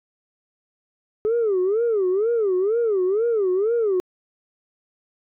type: tone with vibrato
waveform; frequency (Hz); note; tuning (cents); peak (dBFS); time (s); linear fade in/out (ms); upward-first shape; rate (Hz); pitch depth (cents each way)
sine; 415.3; G#4; 0; -16; 1.25-4; 0; sine; 2.1; 230
effects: tanh soft clip ceiling -15 dBFS

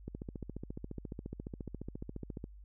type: click train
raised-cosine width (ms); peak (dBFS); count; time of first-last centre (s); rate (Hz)
3; -28; 35; 0.08-2.441; 14.4
effects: added 50 Hz sine -50 dBFS peak until 2.64 s

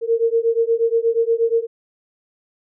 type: beating tone pair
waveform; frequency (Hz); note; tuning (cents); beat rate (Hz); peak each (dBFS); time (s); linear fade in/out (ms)
sine; 455.5 / 463.9; A#4 / A#4; -40 / -8; 8.4; -18; 0.01-1.67; 50
effects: none

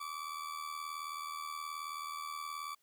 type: tone with amplitude modulation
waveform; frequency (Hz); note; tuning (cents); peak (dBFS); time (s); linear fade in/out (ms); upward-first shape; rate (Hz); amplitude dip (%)
40% pulse; 1154; D6; -31; -36; 0-2.75; 10; sine; 78.8; 65
effects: white hiss -75 dBFS RMS until 2.82 s

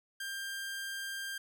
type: tone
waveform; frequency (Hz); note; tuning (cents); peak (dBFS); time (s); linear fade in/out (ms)
sawtooth; 1592; G6; +26; -34; 0.2-1.38; 5
effects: none

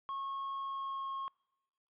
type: tone with pitch glide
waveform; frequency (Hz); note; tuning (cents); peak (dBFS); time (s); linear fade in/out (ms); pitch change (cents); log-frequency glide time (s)
triangle; 1092 to 1083.8; C#6 to C#6; -26 to -39; -35; 0.09-1.28; 0; -13; 0.57-1.11
effects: noise-tail reverb RT60 1.0 s tail -26 dB re dry + resampled to 8000 Hz

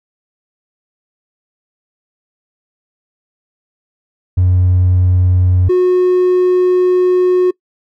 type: tone pair in turn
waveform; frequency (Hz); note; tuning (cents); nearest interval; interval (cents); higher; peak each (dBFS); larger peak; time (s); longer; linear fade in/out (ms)
triangle; 91 / 364; F#2 / F#4; -28 / -28; 2 octaves; 2400; second; -5; neither; 4.37-5.69 / 5.69-7.51; second; 10
effects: noise-tail reverb RT60 0.1 s tail -24 dB re dry + tanh soft clip ceiling -3 dBFS

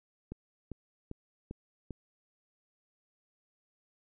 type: click train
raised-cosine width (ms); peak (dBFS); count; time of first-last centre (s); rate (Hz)
3; -27; 5; 0.32-1.907; 2.52
effects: none

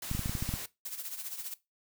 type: noise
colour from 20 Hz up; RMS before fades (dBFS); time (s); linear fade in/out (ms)
white; -40; 0.02-0.66; 5
type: clicks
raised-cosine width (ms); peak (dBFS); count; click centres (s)
5; -21; 9; 0.114 / 0.15 / 0.193 / 0.259 / 0.295 / 0.352 / 0.425 / 0.491 / 0.539
type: noise with tremolo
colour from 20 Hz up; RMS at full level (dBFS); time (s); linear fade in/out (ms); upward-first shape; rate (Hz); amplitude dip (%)
blue; -37; 0.85-1.54; 5; triangle; 15; 75
effects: noise-tail reverb RT60 0.2 s tail -18 dB re dry

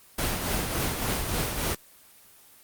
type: noise with tremolo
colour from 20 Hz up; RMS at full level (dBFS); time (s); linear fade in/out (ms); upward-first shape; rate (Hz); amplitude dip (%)
pink; -26; 0.18-1.75; 5; triangle; 3.5; 45
effects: white hiss -54 dBFS RMS until 2.63 s + Opus 24 kbps

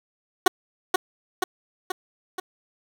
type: tone with echo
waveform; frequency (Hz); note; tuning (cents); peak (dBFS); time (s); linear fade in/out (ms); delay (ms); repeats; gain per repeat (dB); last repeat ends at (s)
15% pulse; 370; F#4; 0; -6; 0.46-0.48; 5; 480; 4; -4; 2.4
effects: none

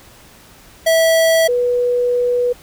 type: tone pair in turn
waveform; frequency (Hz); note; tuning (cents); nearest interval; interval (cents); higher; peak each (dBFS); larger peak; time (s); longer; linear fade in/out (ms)
square / sine; 653 / 489.2; E5 / B4; -17 / -16; perfect fourth; 499; first; -11 / -13; first; 0.86-1.48 / 1.48-2.53; second; 10
effects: pink hiss -44 dBFS RMS until 2.62 s

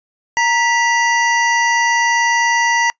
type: tone pair together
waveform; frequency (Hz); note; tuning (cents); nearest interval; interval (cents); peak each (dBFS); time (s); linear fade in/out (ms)
square; 932.3 / 1960.1; A#5 / B6; 0 / -14; octave + minor second; 1286; -16; 0.37-2.9; 0
effects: noise-tail reverb RT60 0.1 s tail -24 dB re dry + resampled to 16000 Hz

